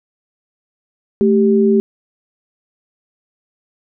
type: tone pair together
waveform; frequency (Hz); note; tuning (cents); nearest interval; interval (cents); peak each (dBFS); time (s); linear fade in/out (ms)
sine; 218.2 / 391.6; A3 / G4; -14 / -2; minor seventh; 1012; -12; 1.21-1.8; 0
effects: none